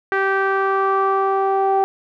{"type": "tone with low-pass filter sweep", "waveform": "sawtooth", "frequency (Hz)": 388.8, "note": "G4", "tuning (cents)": -14, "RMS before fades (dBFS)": -18, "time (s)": [0.12, 1.84], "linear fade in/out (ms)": 0, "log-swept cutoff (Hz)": [1700, 830], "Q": 4.1, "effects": []}